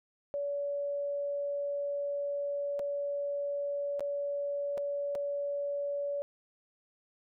sine tone with dropouts, 570 Hz, C#5, 48 cents sharp, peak -31 dBFS, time 0.34-6.22 s, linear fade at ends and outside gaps 0 ms, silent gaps 2.793-2.797 / 3.995-4.006 / 4.775-4.779 / 5.151-5.155 s, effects none

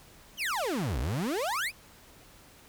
35% pulse exponential two-way sweep, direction down then up, 3315 to 55 to 2672 Hz, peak -27 dBFS, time 0.37-1.72 s, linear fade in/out 50 ms, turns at 0.99 s, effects pink hiss -55 dBFS RMS until 2.68 s

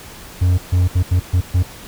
triangle tone bursts at uneven times, 90.2 Hz, F#2, 44 cents flat, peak -9 dBFS, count 6, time 0.41-0.58 / 0.72-0.88 / 0.95-1.03 / 1.11-1.2 / 1.33-1.41 / 1.54-1.63 s, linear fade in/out 10 ms, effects pink hiss -37 dBFS RMS until 1.87 s

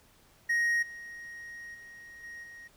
triangle tone with level steps, 1876 Hz, A#6, 11 cents sharp, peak -23 / -40 / -45 / -40 / -44 dBFS, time 0.49-2.68 s, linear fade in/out 10 ms, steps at 0.82 / 1.74 / 2.23 / 2.43 s, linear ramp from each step 10 ms, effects pink hiss -62 dBFS RMS until 2.76 s

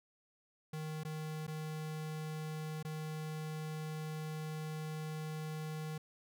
square tone with dropouts, 155.56 Hz, D#3, in tune, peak -40 dBFS, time 0.73-5.98 s, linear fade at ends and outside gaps 5 ms, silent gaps 1.035-1.049 / 1.468-1.478 / 2.828-2.848 s, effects none

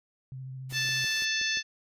sine tone with vibrato, 131 Hz, C3, 2 cents sharp, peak -37 dBFS, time 0.32-1.05 s, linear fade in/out 0 ms, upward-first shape sine, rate 14 Hz, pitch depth 21 cents each way
white noise, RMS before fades -45 dBFS, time 0.69-1.26 s, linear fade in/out 20 ms
harmonic tone, 880 Hz, A5, in tune, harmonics 2 / 3 / 4 / 5 / 6 / 7, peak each -31 / -33 / -34 / -35 / -36 / -36 dBFS, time 0.72-1.63 s, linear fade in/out 50 ms
clicks, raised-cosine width 2 ms, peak -35 dBFS, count 7, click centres 0.724 / 0.852 / 0.891 / 1.042 / 1.222 / 1.414 / 1.572 s
effects resampled to 32000 Hz

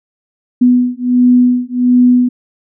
sine beating tone pair, 246.9 / 248.3 Hz, B3 / B3, 0 / +9 cents, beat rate 1.4 Hz, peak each -10 dBFS, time 0.61-2.29 s, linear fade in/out 10 ms, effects none

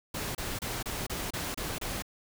pink noise bursts, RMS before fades -35 dBFS, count 8, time 0.14-2.023 s, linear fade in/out 5 ms, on 210 ms, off 29 ms, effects none

